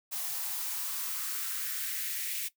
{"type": "noise with high-pass filter sweep", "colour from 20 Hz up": "blue", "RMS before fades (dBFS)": -35, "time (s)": [0.11, 2.49], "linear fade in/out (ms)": 20, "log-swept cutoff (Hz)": [690, 2300], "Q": 2.7, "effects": ["noise-tail reverb RT60 0.1 s tail -17 dB re dry"]}